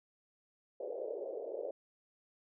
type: band-pass noise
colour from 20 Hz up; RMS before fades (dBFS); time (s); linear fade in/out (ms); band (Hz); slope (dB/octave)
pink; -41; 0.8-1.71; 5; 410 to 590; 48
effects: none